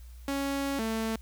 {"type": "tone pair in turn", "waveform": "sawtooth", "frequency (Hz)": [277.2, 222.9], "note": ["C#4", "A3"], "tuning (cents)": [0, 23], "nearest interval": "major third", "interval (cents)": 377, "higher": "first", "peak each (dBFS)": [-25, -25], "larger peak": "neither", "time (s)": [[0.28, 0.79], [0.79, 1.16]], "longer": "first", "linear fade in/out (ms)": 2, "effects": ["added 60 Hz sine -44 dBFS peak until 1.21 s", "white hiss -61 dBFS RMS until 1.21 s"]}